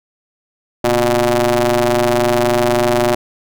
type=ring-modulated tone; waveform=sawtooth; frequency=123.47 Hz; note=B2; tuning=in tune; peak=-5 dBFS; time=0.84-3.15 s; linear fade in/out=5 ms; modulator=482 Hz; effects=none